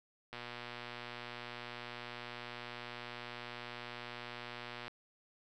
click train, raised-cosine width 0.3 ms, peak -28 dBFS, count 547, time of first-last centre 0.33-4.88 s, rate 120 Hz, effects none

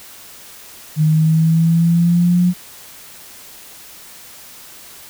sine exponential sweep, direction up, 153.8 to 180 Hz, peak -10 dBFS, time 0.96-2.54 s, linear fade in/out 50 ms, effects white hiss -39 dBFS RMS until 5.09 s

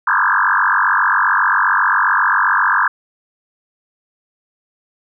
sine tone with frequency modulation, 1314 Hz, E6, 6 cents flat, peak -11 dBFS, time 0.07-2.88 s, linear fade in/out 5 ms, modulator 47.5 Hz, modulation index 7.7, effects none

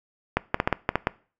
clicks, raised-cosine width 0.5 ms, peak -5 dBFS, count 8, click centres 0.37 / 0.544 / 0.601 / 0.675 / 0.727 / 0.891 / 0.956 / 1.071 s, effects noise-tail reverb RT60 0.4 s tail -21 dB re dry

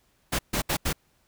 pink noise bursts at uneven times, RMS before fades -26 dBFS, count 4, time 0.32-0.39 / 0.53-0.62 / 0.69-0.77 / 0.85-0.93 s, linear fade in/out 10 ms, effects pink hiss -67 dBFS RMS until 1.27 s

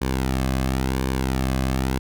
sawtooth tone with flanger, 65.41 Hz, C2, in tune, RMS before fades -23 dBFS, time 0.01-1.99 s, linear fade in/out 10 ms, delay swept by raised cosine 1.5 to 2.18 ms, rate 0.95 Hz, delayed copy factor -0.55, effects none

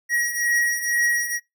square beating tone pair, 1900 / 1902.1 Hz, A#6 / A#6, +33 / +34 cents, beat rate 2.1 Hz, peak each -27 / -22 dBFS, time 0.09-1.4 s, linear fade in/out 50 ms, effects noise-tail reverb RT60 0.2 s tail -24 dB re dry

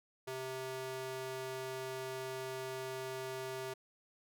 square tone with high-pass filter, 130.81 Hz, C3, in tune, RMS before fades -42 dBFS, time 0.27-3.74 s, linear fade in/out 10 ms, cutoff 360 Hz, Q 1.1, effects none

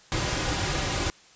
pink noise with comb filter, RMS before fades -27 dBFS, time 0.12-1.1 s, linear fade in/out 0 ms, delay 4.5 ms, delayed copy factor -0.5, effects white hiss -54 dBFS RMS until 1.35 s + resampled to 16000 Hz

